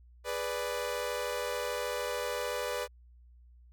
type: chord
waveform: sawtooth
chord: G# diminished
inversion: none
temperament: equal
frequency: 415.3 / 493.9 / 587.3 Hz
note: G#4 / B4 / D5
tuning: 0 / 0 / 0 cents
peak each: -37 / -31 / -33 dBFS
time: 0.24-2.88 s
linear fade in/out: 50 ms
effects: added 60 Hz sine -54 dBFS peak until 3.72 s